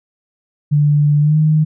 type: tone with pitch glide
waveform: sine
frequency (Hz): 147.2 to 154.7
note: D3 to D#3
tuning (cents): +4 to -10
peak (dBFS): -9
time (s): 0.71-1.65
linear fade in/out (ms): 20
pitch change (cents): +86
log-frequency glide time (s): 1.2-1.37
effects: none